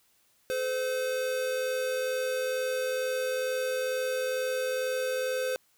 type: tone pair together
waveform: square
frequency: 431 / 513.2 Hz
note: A4 / C5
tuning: -36 / -34 cents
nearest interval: minor third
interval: 302 cents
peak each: -38 / -29 dBFS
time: 0.5-5.56 s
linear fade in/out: 0 ms
effects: white hiss -67 dBFS RMS until 5.77 s